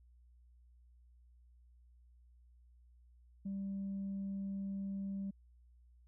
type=tone; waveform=sine; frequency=196 Hz; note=G3; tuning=in tune; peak=-36 dBFS; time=3.45-5.31 s; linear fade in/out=10 ms; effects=tanh soft clip ceiling -35 dBFS + added 60 Hz sine -61 dBFS peak until 6.07 s